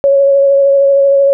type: tone with vibrato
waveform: sine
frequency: 554.4 Hz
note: C#5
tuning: in tune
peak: -5 dBFS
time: 0.04-1.33 s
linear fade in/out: 0 ms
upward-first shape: sine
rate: 13 Hz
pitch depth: 16 cents each way
effects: none